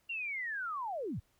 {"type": "linear sweep", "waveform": "sine", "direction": "down", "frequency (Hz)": [2800, 65.41], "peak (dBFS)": -35, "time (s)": [0.09, 1.2], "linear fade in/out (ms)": 10, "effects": ["pink hiss -73 dBFS RMS until 1.39 s"]}